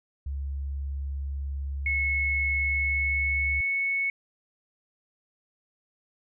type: tone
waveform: sine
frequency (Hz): 69.3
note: C#2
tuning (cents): 0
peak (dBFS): -29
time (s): 0.26-3.61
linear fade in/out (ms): 5
type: tone with pitch glide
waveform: sine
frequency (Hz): 2191 to 2208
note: C#7 to C#7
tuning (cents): -21 to -7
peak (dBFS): -24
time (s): 1.86-4.1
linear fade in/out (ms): 2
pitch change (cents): +14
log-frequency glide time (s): 2.59-3.64
effects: none